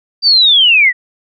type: linear sweep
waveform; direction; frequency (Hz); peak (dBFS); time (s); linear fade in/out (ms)
sine; down; 4723 to 1874; -5; 0.22-0.93; 50
effects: none